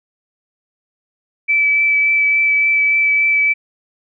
sine tone with vibrato, 2309 Hz, D7, 30 cents flat, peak -11 dBFS, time 1.48-3.54 s, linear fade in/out 20 ms, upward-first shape triangle, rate 3.5 Hz, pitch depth 13 cents each way, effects none

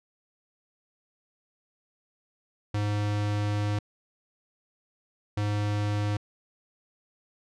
square tone bursts at uneven times, 103.83 Hz, G#2, in tune, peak -26 dBFS, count 2, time 2.74-3.79 / 5.37-6.17 s, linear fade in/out 5 ms, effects low-pass 6000 Hz 12 dB/octave

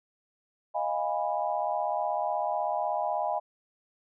sine chord, F half-diminished seventh, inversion third, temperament equal with one note detuned, 622.3 / 698.5 / 822 / 987.8 Hz, Eb5 / F5 / Ab5 / Cb6, 0 / 0 / -18 / 0 cents, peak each -32 / -32 / -31 / -35 dBFS, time 0.74-3.4 s, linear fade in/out 20 ms, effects none

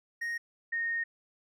triangle / sine tone pair in turn, 1864.7 / 1849.7 Hz, A#6 / A#6, 0 / -14 cents, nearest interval unison, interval 14 cents, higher first, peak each -30 / -29 dBFS, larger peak second, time 0.21-0.38 / 0.72-1.04 s, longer second, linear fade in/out 10 ms, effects none

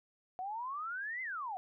sine exponential two-way sweep, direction up then down, 721 to 2093 to 721 Hz, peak -37 dBFS, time 0.39-1.57 s, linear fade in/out 0 ms, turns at 1.22 s, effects none

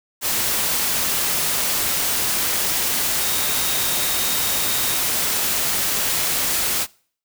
sine tone in noise, 3729 Hz, A#7, in tune, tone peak -30 dBFS, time 3.18-5.02 s, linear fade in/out 50 ms, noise white, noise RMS -21 dBFS, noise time 0.21-6.87 s, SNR -12 dB, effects noise-tail reverb RT60 0.5 s tail -24 dB re dry

